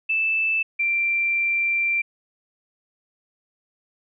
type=tone pair in turn; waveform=sine; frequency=2637 / 2359 Hz; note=E7 / D7; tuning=0 / +7 cents; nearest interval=major second; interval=193 cents; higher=first; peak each=-19 dBFS; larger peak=neither; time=0.09-0.63 / 0.79-2.02 s; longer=second; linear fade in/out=10 ms; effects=none